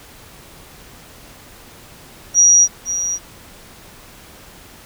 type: tone with echo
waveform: sine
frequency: 5760 Hz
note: F#8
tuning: 47 cents flat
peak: -7 dBFS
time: 2.34-2.68 s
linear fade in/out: 50 ms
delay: 510 ms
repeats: 1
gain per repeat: -11 dB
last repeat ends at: 3.19 s
effects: pink hiss -42 dBFS RMS until 4.85 s